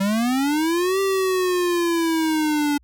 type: linear two-way sweep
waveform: square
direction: up then down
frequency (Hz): 190.3 to 392 to 287.3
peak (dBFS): -19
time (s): 0-2.78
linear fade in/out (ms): 10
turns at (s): 1
effects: added 60 Hz sine -53 dBFS peak until 2.83 s